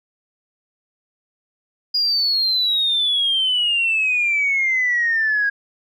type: exponential sweep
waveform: sine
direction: down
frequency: 4898 to 1630 Hz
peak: -15 dBFS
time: 1.94-5.5 s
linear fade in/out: 10 ms
effects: tanh soft clip ceiling -11 dBFS